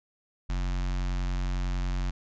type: tone with notch filter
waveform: square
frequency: 45.46 Hz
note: F#1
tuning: 30 cents flat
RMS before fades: -29 dBFS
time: 0.49-2.11 s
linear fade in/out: 10 ms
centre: 460 Hz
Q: 1.1
effects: resampled to 16000 Hz